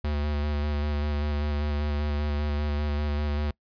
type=tone with vibrato; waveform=square; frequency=73.7 Hz; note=D2; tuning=7 cents sharp; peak=-26 dBFS; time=0.04-3.51 s; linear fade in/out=5 ms; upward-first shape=square; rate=5.1 Hz; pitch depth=18 cents each way; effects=noise-tail reverb RT60 0.1 s tail -24 dB re dry + resampled to 11025 Hz

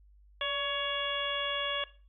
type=harmonic tone with a mistuned harmonic; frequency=560 Hz; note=C#5; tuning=18 cents sharp; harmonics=1 / 2 / 3 / 4 / 5 / 6; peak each=-37 / -37 / -37 / -41 / -36 / -35 dBFS; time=0.41-1.84 s; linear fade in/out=2 ms; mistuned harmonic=1; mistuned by=+46 cents; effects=noise-tail reverb RT60 0.4 s tail -18 dB re dry + added 50 Hz sine -56 dBFS peak until 2.08 s

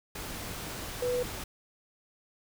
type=tone in noise; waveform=sine; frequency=493.9 Hz; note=B4; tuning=in tune; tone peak=-27 dBFS; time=1.02-1.23 s; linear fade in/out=5 ms; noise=pink; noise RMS=-39 dBFS; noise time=0.15-1.44 s; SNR=+9 dB; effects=none

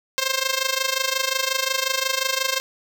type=tone with amplitude modulation; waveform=5% pulse; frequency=529 Hz; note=C5; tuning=19 cents sharp; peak=-6 dBFS; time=0.18-2.6 s; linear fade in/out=0 ms; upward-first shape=sine; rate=25.6 Hz; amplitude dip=80%; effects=none

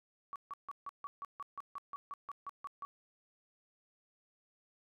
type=tone bursts; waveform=sine; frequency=1131 Hz; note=C#6; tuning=34 cents sharp; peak=-40 dBFS; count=15; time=0.33-2.85 s; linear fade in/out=0 ms; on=28 ms; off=150 ms; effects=none

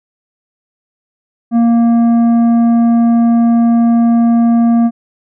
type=tone with tanh clipping; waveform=sine; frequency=233.1 Hz; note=A#3; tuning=in tune; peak=-8 dBFS; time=1.51-4.91 s; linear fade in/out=50 ms; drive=8 dB; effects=none

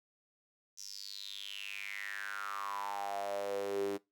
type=tone with high-pass filter sweep; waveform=sawtooth; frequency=100 Hz; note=G2; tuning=35 cents sharp; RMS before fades=-40 dBFS; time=0.77-3.98 s; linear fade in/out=20 ms; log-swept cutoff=5900 to 340 Hz; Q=7.8; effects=noise-tail reverb RT60 0.2 s tail -21 dB re dry

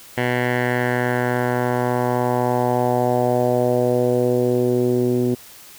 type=tone with low-pass filter sweep; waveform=10% pulse; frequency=123.47 Hz; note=B2; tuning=in tune; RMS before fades=-19 dBFS; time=0.17-5.35 s; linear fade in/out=10 ms; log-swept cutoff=2300 to 320 Hz; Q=2.5; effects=white hiss -43 dBFS RMS until 5.78 s

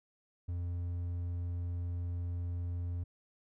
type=tone; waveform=triangle; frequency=87.31 Hz; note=F2; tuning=in tune; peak=-32 dBFS; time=0.48-3.04 s; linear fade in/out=10 ms; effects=none

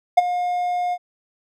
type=tone with ADSR envelope; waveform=triangle; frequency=714 Hz; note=F5; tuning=38 cents sharp; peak=-4 dBFS; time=0.17-0.98 s; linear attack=11 ms; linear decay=23 ms; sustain=-14 dB; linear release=52 ms; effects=none

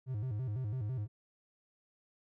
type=tone with vibrato; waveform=triangle; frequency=116.54 Hz; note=A#2; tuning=in tune; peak=-32 dBFS; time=0.06-1.08 s; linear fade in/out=50 ms; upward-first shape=square; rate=6 Hz; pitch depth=190 cents each way; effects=none

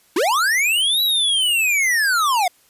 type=linear two-way sweep; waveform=square; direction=up then down; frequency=287.8 to 3951 to 687 Hz; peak=-16 dBFS; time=0.16-2.48 s; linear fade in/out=5 ms; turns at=1.02 s; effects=white hiss -56 dBFS RMS until 2.69 s + resampled to 32000 Hz

